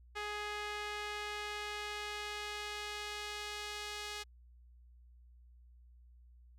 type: tone with band-pass filter sweep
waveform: sawtooth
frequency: 417.3 Hz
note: G#4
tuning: 8 cents sharp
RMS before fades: -42 dBFS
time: 0.15-4.24 s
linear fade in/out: 20 ms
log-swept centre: 2000 to 4000 Hz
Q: 0.81
effects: added 60 Hz sine -57 dBFS peak until 6.58 s